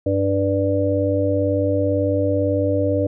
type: harmonic tone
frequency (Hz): 98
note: G2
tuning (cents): 0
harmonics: 1 / 3 / 5 / 6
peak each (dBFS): -22 / -22 / -22 / -22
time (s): 0.06-3.07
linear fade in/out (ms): 5
effects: none